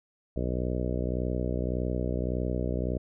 harmonic tone, 61.74 Hz, B1, in tune, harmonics 1 / 2 / 3 / 4 / 5 / 6 / 7 / 8 / 9 / 10, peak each -31 / -34 / -36 / -37 / -38 / -39 / -39 / -40 / -41 / -41 dBFS, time 0.36-2.98 s, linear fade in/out 5 ms, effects none

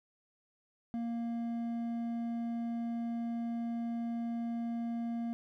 triangle tone with hard clipping, 233.1 Hz, A#3, in tune, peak -35 dBFS, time 0.94-5.33 s, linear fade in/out 0 ms, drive 9 dB, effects none

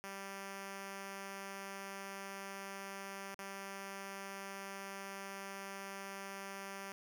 5% pulse tone with dropouts, 196 Hz, G3, in tune, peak -33 dBFS, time 0.04-6.92 s, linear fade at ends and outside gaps 0 ms, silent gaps 3.345-3.391 s, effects none

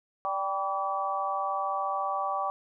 harmonic tone with a mistuned harmonic, 195.6 Hz, G3, 4 cents flat, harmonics 3 / 4 / 5 / 6, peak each -36 / -31 / -37 / -31 dBFS, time 0.25-2.5 s, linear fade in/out 0 ms, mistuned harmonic 6, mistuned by -39 cents, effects none

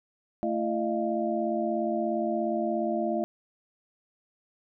sine tone cluster, 222.5 / 337.1 / 611 / 688 Hz, A3 / E4 / D#5 / F5, +20 / +39 / -32 / -26 cents, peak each -31 dBFS, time 0.43-3.24 s, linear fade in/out 0 ms, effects none

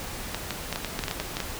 clicks, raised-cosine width 0.2 ms, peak -11 dBFS, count 12, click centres 0.346 / 0.507 / 0.727 / 0.759 / 0.847 / 0.991 / 1.038 / 1.082 / 1.112 / 1.2 / 1.369 / 1.403 s, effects pink hiss -36 dBFS RMS until 1.59 s

